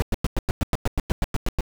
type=noise bursts; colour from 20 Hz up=brown; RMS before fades=-20 dBFS; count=14; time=0-1.608 s; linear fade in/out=0 ms; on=22 ms; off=100 ms; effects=none